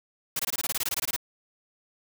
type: noise bursts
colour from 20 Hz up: white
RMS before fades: -28 dBFS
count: 15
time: 0.36-1.164 s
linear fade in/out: 5 ms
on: 34 ms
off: 21 ms
effects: none